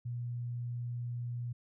sine tone, 120.6 Hz, B2, 41 cents flat, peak -35 dBFS, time 0.05-1.53 s, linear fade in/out 10 ms, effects none

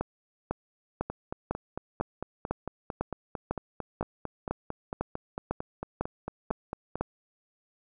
two click trains, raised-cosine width 1 ms, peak -19 / -15 dBFS, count 27 / 15, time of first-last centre 1.1-6.956 / 0.01-7.01 s, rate 4.44 / 2 Hz, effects none

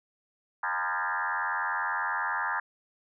sine tone with frequency modulation, 1300 Hz, E6, 24 cents flat, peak -27 dBFS, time 0.63-2.6 s, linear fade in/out 5 ms, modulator 90.1 Hz, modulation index 5.2, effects none

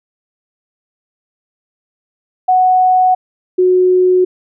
sine tone pair in turn, 740 / 366.4 Hz, F#5 / F#4, 0 / -17 cents, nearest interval octave, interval 1217 cents, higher first, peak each -7 dBFS, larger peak neither, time 2.48-3.15 / 3.58-4.25 s, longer neither, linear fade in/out 10 ms, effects none

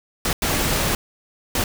pink noise bursts at uneven times, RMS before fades -21 dBFS, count 3, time 0.25-0.33 / 0.42-0.95 / 1.55-1.64 s, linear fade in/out 2 ms, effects none

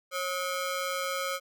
sawtooth ring-modulated tone, 908 Hz, A#5, 46 cents flat, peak -23 dBFS, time 0.11-1.4 s, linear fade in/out 50 ms, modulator 365 Hz, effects none

